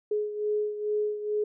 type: beating tone pair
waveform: sine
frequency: 420.3 / 422.6 Hz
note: G#4 / G#4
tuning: +21 / +30 cents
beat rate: 2.3 Hz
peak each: -27 / -33 dBFS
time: 0.11-1.44 s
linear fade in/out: 5 ms
effects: none